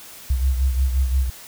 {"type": "beating tone pair", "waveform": "sine", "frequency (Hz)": [64.8, 70.5], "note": ["C2", "C#2"], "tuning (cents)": [-16, 30], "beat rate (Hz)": 5.7, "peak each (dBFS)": [-17, -25], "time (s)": [0.3, 1.3], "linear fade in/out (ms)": 5, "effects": ["white hiss -41 dBFS RMS until 1.47 s"]}